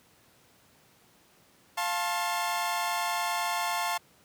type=chord; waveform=sawtooth; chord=F major; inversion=none; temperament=equal with one note detuned; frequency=698.5 / 880 / 1072.8 Hz; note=F5 / A5 / C6; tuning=0 / 0 / +43 cents; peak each=-29 / -28 / -29 dBFS; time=1.77-3.98 s; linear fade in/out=10 ms; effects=pink hiss -61 dBFS RMS until 4.24 s + high-pass 100 Hz 12 dB/octave